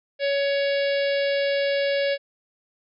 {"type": "harmonic tone", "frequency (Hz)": 560, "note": "C#5", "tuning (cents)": 18, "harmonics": [1, 3, 4, 5, 6, 7, 8, 9], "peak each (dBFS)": [-21, -31, -33, -35, -37, -38, -39, -40], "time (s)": [0.19, 2.18], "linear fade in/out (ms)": 50, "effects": []}